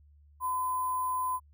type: tone with sample-and-hold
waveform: sine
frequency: 1015 Hz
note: B5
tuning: 47 cents sharp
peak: -28 dBFS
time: 0.4-1.4 s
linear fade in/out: 50 ms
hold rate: 11025 Hz
effects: added 73 Hz sine -56 dBFS peak until 1.53 s